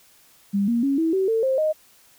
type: tone with pitch steps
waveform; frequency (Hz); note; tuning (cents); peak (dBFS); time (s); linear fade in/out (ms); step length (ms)
sine; 200 / 235.1 / 276.4 / 324.9 / 381.9 / 449 / 527.8 / 620.5; G3 / A#3 / C#4 / E4 / G4 / A4 / C5 / D#5; +35 / +15 / -5 / -25 / -45 / +35 / +15 / -5; -18; 0.53-1.73; 20; 150
effects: white hiss -55 dBFS RMS until 2.18 s